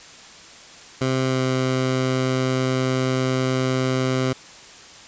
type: tone with pitch glide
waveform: 15% pulse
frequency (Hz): 130.81 to 129.83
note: C3 to C3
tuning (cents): 0 to -13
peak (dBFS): -13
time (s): 1.01-4.33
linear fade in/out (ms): 5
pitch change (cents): -13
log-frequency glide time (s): 1.27-1.38
effects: white hiss -43 dBFS RMS until 5.07 s + resampled to 16000 Hz